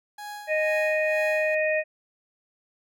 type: tone with tremolo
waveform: 30% pulse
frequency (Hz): 830.6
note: G#5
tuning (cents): 0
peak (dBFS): -32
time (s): 0.18-1.55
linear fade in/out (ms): 5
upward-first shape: sine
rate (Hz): 2.1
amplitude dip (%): 70
type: harmonic tone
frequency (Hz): 620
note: D#5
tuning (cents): -6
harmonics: 1 / 3 / 4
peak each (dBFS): -23 / -28 / -29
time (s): 0.47-1.84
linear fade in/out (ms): 50
effects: none